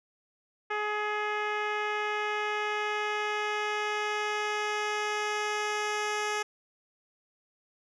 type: tone with low-pass filter sweep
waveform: 10% pulse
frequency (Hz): 420.8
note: G#4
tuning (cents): +23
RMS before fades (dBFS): -31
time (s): 0.7-6.43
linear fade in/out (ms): 10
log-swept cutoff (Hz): 2200 to 6700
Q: 0.95
effects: none